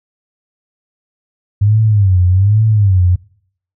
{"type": "tone with vibrato", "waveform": "sine", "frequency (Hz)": 99.3, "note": "G2", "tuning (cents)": 23, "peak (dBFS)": -7, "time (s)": [1.61, 3.16], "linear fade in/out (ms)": 10, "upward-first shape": "sine", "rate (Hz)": 1.2, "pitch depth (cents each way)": 180, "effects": ["noise-tail reverb RT60 0.6 s tail -22 dB re dry"]}